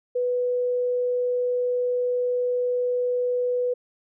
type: tone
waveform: sine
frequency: 493.9 Hz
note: B4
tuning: in tune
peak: -21 dBFS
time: 0.15-3.74 s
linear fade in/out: 10 ms
effects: none